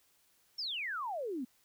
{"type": "exponential sweep", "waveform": "sine", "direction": "down", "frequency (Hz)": [5570, 234.3], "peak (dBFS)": -35, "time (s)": [0.58, 1.45], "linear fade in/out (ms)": 10, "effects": ["white hiss -70 dBFS RMS until 1.64 s"]}